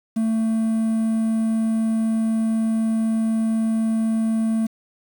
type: tone with quantisation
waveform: triangle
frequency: 223 Hz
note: A3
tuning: 23 cents sharp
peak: -16 dBFS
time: 0.16-4.67 s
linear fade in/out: 10 ms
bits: 7
effects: none